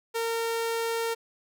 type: tone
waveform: sawtooth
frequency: 458.6 Hz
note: A#4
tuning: 28 cents flat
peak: -23 dBFS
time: 0.14-1.15 s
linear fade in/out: 20 ms
effects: none